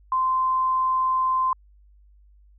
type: tone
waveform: sine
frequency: 1038 Hz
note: C6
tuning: 14 cents flat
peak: -19 dBFS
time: 0.12-1.53 s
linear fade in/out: 2 ms
effects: added 50 Hz sine -51 dBFS peak until 2.58 s